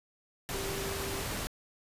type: tone in noise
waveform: sine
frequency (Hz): 392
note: G4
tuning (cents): 0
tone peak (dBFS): -39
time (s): 0.54-1.22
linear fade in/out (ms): 0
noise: pink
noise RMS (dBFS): -36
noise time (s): 0.49-1.47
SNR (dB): -6
effects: resampled to 32000 Hz